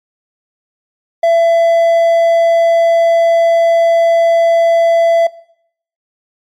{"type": "tone", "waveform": "triangle", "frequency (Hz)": 670, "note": "E5", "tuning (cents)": 28, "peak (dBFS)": -5, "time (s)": [1.23, 5.27], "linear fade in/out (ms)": 5, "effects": ["noise-tail reverb RT60 0.7 s tail -21 dB re dry", "MP3 64 kbps"]}